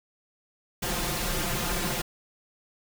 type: noise with comb filter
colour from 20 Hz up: pink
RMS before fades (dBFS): -29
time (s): 0.82-2.02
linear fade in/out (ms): 10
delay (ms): 5.7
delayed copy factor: +0.9
effects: none